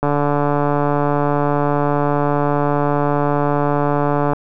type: click train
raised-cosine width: 1 ms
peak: -4 dBFS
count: 625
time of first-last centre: 0.03-4.333 s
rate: 145 Hz
effects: none